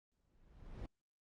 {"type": "noise with exponential growth", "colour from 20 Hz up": "brown", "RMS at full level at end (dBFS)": -43, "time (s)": [0.12, 0.86], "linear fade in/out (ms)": 2, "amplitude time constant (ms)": 160, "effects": ["low-pass 5000 Hz 12 dB/octave", "Opus 32 kbps"]}